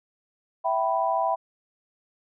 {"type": "chord", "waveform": "sine", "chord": "E minor", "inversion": "none", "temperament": "equal with one note detuned", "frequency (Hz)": [659.3, 772.3, 987.8], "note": ["E5", "G5", "B5"], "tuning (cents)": [0, -26, 0], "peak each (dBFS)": -26, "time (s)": [0.64, 1.36], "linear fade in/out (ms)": 20, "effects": []}